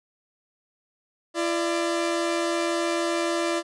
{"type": "tone pair together", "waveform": "sawtooth", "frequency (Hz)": [338.3, 592.9], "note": ["E4", "D5"], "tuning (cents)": [45, 16], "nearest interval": "minor seventh", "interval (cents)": 971, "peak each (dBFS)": [-21, -24], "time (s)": [1.34, 3.63], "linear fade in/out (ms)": 50, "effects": ["resampled to 22050 Hz"]}